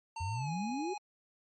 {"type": "tone with pitch glide", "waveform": "square", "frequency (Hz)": [907, 831.7], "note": ["A#5", "G#5"], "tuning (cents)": [-48, 2], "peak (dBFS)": -39, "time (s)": [0.16, 0.98], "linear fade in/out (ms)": 5, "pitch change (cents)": -150, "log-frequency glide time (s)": [0.34, 0.51]}
{"type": "exponential sweep", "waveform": "sine", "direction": "up", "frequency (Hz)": [83.8, 393.9], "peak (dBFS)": -34, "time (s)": [0.2, 0.94], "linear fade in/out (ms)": 10}
{"effects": ["MP3 32 kbps"]}